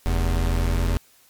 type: tone pair together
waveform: square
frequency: 43.66 / 82.41 Hz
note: F1 / E2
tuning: 0 / 0 cents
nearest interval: major seventh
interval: 1100 cents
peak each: -21 / -25 dBFS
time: 0.06-0.97 s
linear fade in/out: 0 ms
effects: white hiss -56 dBFS RMS until 1.29 s + MP3 96 kbps